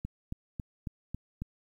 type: click train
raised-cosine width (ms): 5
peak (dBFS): -23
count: 6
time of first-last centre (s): 0.05-1.42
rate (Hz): 3.65
effects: 10-bit